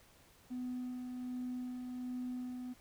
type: tone with tremolo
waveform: triangle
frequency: 250 Hz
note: B3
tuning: 21 cents sharp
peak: -34 dBFS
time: 0.5-2.74 s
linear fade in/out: 20 ms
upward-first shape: sine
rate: 1.3 Hz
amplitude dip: 40%
effects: tanh soft clip ceiling -34 dBFS + pink hiss -64 dBFS RMS until 2.8 s